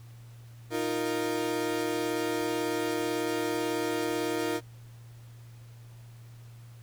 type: chord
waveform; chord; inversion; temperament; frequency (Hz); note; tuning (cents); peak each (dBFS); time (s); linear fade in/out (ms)
35% pulse; Eb suspended second; none; equal; 311.1 / 349.2 / 466.2; Eb4 / F4 / Bb4; 0 / 0 / 0; -31; 0.7-4.61; 50
effects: added 117 Hz sine -46 dBFS peak until 6.82 s + pink hiss -60 dBFS RMS until 6.82 s